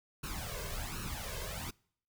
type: noise with flanger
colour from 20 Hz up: pink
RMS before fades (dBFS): -40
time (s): 0.23-1.71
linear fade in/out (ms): 10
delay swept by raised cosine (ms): 0.72 to 1.92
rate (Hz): 1.3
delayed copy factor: +0.8
effects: noise-tail reverb RT60 0.6 s tail -25 dB re dry